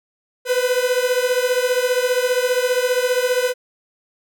45% pulse beating tone pair, 493.9 / 508.9 Hz, B4 / C5, 0 / -48 cents, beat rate 15 Hz, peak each -19 / -20 dBFS, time 0.45-3.54 s, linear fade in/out 50 ms, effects none

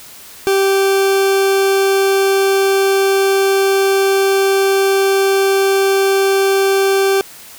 40% pulse tone, 390 Hz, G4, 9 cents flat, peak -10 dBFS, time 0.47-7.21 s, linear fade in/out 0 ms, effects white hiss -37 dBFS RMS until 7.58 s

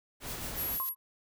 pink noise, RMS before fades -41 dBFS, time 0.2-0.79 s, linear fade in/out 50 ms
blue noise with tremolo, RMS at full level -40 dBFS, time 0.27-0.89 s, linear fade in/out 0 ms, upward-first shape triangle, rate 6.7 Hz, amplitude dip 70%
sine tone, 11410 Hz, F9, 36 cents sharp, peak -32 dBFS, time 0.55-0.95 s, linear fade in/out 50 ms
sine tone with exponential decay, 1059 Hz, C6, 21 cents sharp, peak -31 dBFS, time 0.8-0.96 s, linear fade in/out 0 ms, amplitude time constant 33 ms
effects none

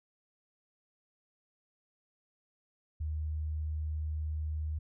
sine tone, 77.1 Hz, D#2, 15 cents flat, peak -32 dBFS, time 3-4.79 s, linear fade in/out 10 ms, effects none

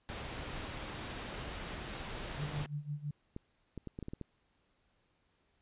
pink noise, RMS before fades -42 dBFS, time 0.09-2.66 s, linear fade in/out 0 ms
sine tone with tremolo, 146.83 Hz, D3, in tune, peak -34 dBFS, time 2.39-3.11 s, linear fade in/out 5 ms, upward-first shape sine, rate 6.1 Hz, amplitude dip 85%
clicks, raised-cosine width 3 ms, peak -29 dBFS, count 8, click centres 3.364 / 3.777 / 3.873 / 3.989 / 4.027 / 4.084 / 4.135 / 4.213 s
effects pink hiss -75 dBFS RMS until 5.61 s + resampled to 8000 Hz

